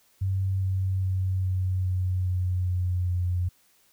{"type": "tone with pitch steps", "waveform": "sine", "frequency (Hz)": [95.7, 94.76, 93.84, 92.92, 92.01, 91.11, 90.22, 89.34], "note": ["G2", "F#2", "F#2", "F#2", "F#2", "F#2", "F#2", "F2"], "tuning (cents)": [-41, 42, 25, 8, -9, -26, -43, 40], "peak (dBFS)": -23, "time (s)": [0.21, 3.49], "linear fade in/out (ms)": 10, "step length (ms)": 410, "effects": ["white hiss -63 dBFS RMS until 3.92 s"]}